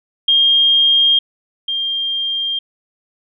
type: tone pair in turn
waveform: sine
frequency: 3221 / 3199 Hz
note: G7 / G7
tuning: +46 / +34 cents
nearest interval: unison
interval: 12 cents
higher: first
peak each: -9 / -17 dBFS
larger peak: first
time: 0.28-1.19 / 1.68-2.59 s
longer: neither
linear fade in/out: 5 ms
effects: none